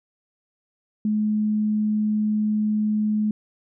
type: tone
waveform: sine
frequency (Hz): 212.8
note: G#3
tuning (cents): +42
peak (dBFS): -19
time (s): 1.05-3.31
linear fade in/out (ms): 2
effects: none